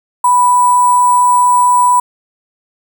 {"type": "tone with sample-and-hold", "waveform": "sine", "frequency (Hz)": 987.8, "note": "B5", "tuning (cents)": 0, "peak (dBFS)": -6, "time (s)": [0.24, 2], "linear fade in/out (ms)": 5, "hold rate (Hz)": 8820, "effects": []}